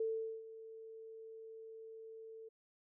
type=tone with ADSR envelope; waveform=sine; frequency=445.9 Hz; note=A4; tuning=23 cents sharp; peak=-33 dBFS; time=0-2.49 s; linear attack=4 ms; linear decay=420 ms; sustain=-16 dB; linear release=11 ms; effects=none